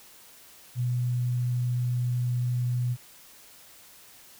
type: tone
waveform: sine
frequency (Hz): 123.1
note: B2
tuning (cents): -5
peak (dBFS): -24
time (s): 0.75-2.97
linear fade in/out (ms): 50
effects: white hiss -52 dBFS RMS until 4.39 s